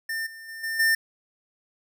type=tone with level steps; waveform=square; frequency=1800 Hz; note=A6; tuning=39 cents sharp; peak=-28 / -41 / -37 / -28 / -19 dBFS; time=0.09-0.95 s; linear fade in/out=5 ms; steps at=0.26 / 0.48 / 0.63 / 0.79 s; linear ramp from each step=10 ms; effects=none